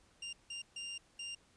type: tone bursts at uneven times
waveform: sawtooth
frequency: 2794 Hz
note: F7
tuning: in tune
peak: -38 dBFS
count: 4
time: 0.22-0.33 / 0.5-0.62 / 0.76-0.98 / 1.19-1.35 s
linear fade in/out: 5 ms
effects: pink hiss -68 dBFS RMS until 1.56 s + resampled to 22050 Hz